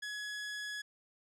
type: tone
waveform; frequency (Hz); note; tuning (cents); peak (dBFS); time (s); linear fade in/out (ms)
sawtooth; 1685; G#6; +25; -35; 0.02-0.82; 10
effects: low-pass 8000 Hz 12 dB/octave